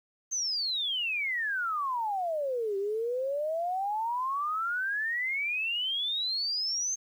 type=exponential two-way sweep; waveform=sine; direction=down then up; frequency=6400 to 387.2 to 6400 Hz; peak=-28 dBFS; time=0.31-6.96 s; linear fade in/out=20 ms; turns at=2.77 s; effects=10-bit